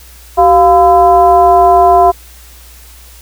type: tone with frequency modulation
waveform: sine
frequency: 698.5 Hz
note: F5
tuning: in tune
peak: -3 dBFS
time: 0.37-2.12 s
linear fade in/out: 20 ms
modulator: 316 Hz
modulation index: 0.87
effects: added 60 Hz sine -36 dBFS peak until 3.21 s + white hiss -39 dBFS RMS until 3.21 s